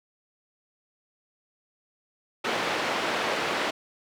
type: band-pass noise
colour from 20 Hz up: pink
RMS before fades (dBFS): -28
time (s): 2.44-3.71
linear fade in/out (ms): 10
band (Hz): 380 to 3300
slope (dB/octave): 12
effects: none